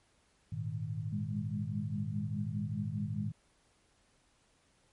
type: chord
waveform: sine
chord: Ab suspended second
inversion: none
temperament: equal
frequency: 103.83 / 116.54 / 155.56 Hz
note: Ab2 / Bb2 / Eb3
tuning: 0 / 0 / 0 cents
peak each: -39 dBFS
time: 0.52-3.32 s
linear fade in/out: 5 ms
type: tone with tremolo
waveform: sine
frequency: 204.6 Hz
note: G#3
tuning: 26 cents flat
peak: -34 dBFS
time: 1.12-3.29 s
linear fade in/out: 10 ms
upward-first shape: sine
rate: 4.9 Hz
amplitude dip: 80%
effects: pink hiss -70 dBFS RMS until 4.92 s + MP3 48 kbps